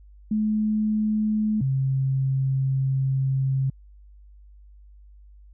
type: tone pair in turn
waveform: sine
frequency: 214.4 / 133.9 Hz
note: A3 / C3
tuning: -45 / +40 cents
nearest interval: minor sixth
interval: 815 cents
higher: first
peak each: -20 dBFS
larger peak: neither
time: 0.31-1.61 / 1.61-3.7 s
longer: second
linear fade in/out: 5 ms
effects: added 50 Hz sine -46 dBFS peak until 5.53 s